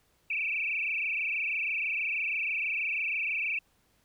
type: tone with frequency modulation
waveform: sine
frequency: 2489 Hz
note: D#7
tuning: in tune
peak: -28 dBFS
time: 0.3-3.59 s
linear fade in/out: 5 ms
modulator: 26.2 Hz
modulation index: 7.8
effects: pink hiss -69 dBFS RMS until 4.04 s